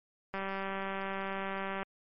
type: click train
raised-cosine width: 0.5 ms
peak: -22 dBFS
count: 290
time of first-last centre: 0.34-1.83 s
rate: 194 Hz
effects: MP3 32 kbps